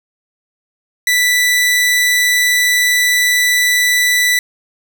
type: tone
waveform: sawtooth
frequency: 1975.5 Hz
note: B6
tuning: in tune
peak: -7 dBFS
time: 1.07-4.39 s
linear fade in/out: 2 ms
effects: none